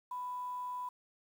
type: tone with quantisation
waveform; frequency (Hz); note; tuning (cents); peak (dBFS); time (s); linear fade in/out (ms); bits
sine; 993; B5; +9; -37; 0.11-0.89; 5; 10
effects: none